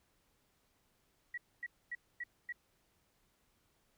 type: tone bursts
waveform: sine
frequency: 1928 Hz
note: B6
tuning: 42 cents flat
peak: -38 dBFS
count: 5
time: 1.34-2.525 s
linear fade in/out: 5 ms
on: 37 ms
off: 250 ms
effects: pink hiss -75 dBFS RMS until 3.97 s